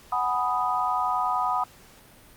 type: chord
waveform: sine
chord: G# minor seventh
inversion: third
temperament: equal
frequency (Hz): 740 / 830.6 / 987.8 / 1244.5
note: F#5 / G#5 / B5 / D#6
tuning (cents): 0 / 0 / 0 / 0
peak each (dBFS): -28 / -33 / -27 / -27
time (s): 0.12-1.64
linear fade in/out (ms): 5
effects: pink hiss -52 dBFS RMS until 2.36 s + Opus 48 kbps